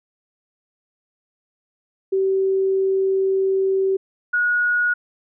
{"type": "tone pair in turn", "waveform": "sine", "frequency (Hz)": [384.5, 1451.7], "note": ["G4", "F#6"], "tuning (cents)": [-33, -33], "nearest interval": "octave + major seventh", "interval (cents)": 2300, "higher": "second", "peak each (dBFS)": -16, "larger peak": "neither", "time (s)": [[2.12, 3.97], [4.33, 4.94]], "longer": "first", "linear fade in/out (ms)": 10, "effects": []}